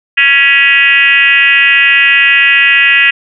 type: tone with frequency modulation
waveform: sine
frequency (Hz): 2232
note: C#7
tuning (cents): +11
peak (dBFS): -4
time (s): 0.17-3.11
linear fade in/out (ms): 10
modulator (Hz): 283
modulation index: 2.1
effects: none